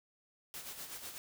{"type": "noise with tremolo", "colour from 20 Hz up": "white", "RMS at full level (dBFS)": -44, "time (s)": [0.54, 1.18], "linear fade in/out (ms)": 0, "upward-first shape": "sine", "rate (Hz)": 8.1, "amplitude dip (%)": 55, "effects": []}